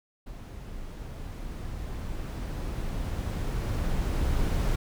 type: noise with level ramp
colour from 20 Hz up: brown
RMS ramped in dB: -41 to -25 dBFS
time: 0.26-4.76 s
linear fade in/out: 10 ms
effects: none